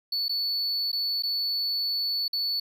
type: tone with dropouts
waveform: triangle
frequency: 4450 Hz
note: C#8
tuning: 6 cents sharp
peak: -24 dBFS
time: 0.12-2.6 s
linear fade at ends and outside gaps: 5 ms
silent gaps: 0.283-0.293 / 0.918-0.928 / 1.224-1.234 / 2.281-2.33 s
effects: none